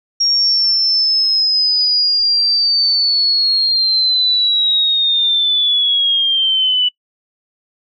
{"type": "linear sweep", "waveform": "sine", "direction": "down", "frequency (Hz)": [5590, 2960], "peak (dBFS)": -11, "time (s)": [0.2, 6.89], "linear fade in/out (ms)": 10, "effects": ["noise-tail reverb RT60 0.1 s tail -25 dB re dry"]}